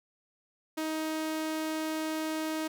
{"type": "tone", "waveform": "sawtooth", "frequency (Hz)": 314.5, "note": "D#4", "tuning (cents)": 19, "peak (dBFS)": -27, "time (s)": [0.77, 2.68], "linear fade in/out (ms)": 10, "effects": []}